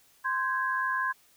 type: tone cluster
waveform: sine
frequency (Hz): 1041 / 1554 / 1654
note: C6 / G6 / G#6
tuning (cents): -9 / -16 / -8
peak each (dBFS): -29 / -35 / -30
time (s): 0.24-1.13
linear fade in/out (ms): 20
effects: white hiss -62 dBFS RMS until 1.36 s